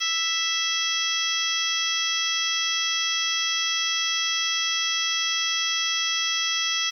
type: harmonic tone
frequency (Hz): 659.3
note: E5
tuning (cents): 0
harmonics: 2 / 3 / 4 / 5 / 6 / 7 / 8 / 9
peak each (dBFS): -34 / -31 / -32 / -26 / -38 / -38 / -30 / -31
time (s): 0-6.91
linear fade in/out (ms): 20
effects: 9-bit